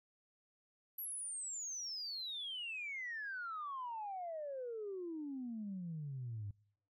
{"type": "exponential sweep", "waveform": "sine", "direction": "down", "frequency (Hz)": [11930, 98], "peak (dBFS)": -40, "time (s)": [0.98, 6.51], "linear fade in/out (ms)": 5, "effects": ["noise-tail reverb RT60 0.7 s tail -26 dB re dry", "tanh soft clip ceiling -36 dBFS"]}